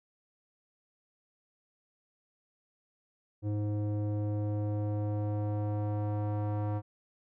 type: tone with low-pass filter sweep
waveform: square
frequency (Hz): 104.5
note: G#2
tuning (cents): +11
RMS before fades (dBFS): -32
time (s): 3.42-6.82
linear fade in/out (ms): 50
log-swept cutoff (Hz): 410 to 910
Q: 1.4
effects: none